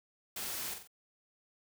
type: noise with echo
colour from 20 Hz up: white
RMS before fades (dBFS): -40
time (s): 0.36-0.74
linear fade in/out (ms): 5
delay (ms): 45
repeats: 3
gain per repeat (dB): -6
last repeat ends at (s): 0.875
effects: none